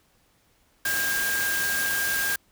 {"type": "tone in noise", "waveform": "sine", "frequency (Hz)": 1608, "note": "G6", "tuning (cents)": 44, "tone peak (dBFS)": -25, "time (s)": [0.85, 2.36], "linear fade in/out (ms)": 5, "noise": "white", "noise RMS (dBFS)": -29, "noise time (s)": [0.85, 2.36], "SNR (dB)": 1, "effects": ["pink hiss -64 dBFS RMS until 2.51 s"]}